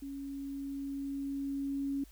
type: tone with level ramp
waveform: sine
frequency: 277.2 Hz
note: C#4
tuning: in tune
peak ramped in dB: -39 to -31 dBFS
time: 0.02-2.04 s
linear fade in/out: 5 ms
effects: added 50 Hz sine -54 dBFS peak until 2.11 s + white hiss -63 dBFS RMS until 2.11 s